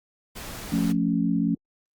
pink noise, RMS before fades -37 dBFS, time 0.35-0.93 s, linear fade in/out 20 ms
sine chord, F augmented, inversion none, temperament equal, 174.61 / 220 / 277.2 Hz, F3 / A3 / C#4, 0 / 0 / 0 cents, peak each -25 dBFS, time 0.72-1.55 s, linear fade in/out 5 ms
effects Opus 48 kbps

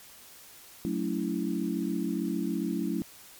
sine chord, F# minor seventh, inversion none, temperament equal with one note detuned, 185 / 220 / 282.8 / 329.6 Hz, F#3 / A3 / C#4 / E4, 0 / 0 / +35 / 0 cents, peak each -33 dBFS, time 0.85-3.02 s, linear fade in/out 0 ms, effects white hiss -51 dBFS RMS until 3.39 s + MP3 96 kbps

